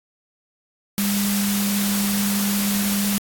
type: tone in noise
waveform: sine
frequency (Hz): 201.3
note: G3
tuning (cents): +46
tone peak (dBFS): -20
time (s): 0.98-3.18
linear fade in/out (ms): 0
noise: white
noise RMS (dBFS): -25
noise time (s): 0.98-3.18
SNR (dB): +2
effects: AAC 64 kbps